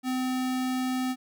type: tone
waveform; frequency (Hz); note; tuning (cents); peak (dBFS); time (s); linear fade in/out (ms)
square; 256.3; C4; -36; -27; 0.03-1.16; 50
effects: none